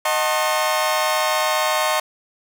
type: chord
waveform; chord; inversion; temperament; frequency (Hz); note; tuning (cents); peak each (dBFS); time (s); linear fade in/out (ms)
sawtooth; D# diminished seventh; none; just; 622.3 / 746.7 / 896 / 1075.3; D#5 / F#5 / A5 / C6; 0 / +16 / +31 / +47; -18 / -22 / -21 / -19; 0.05-2; 5
effects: none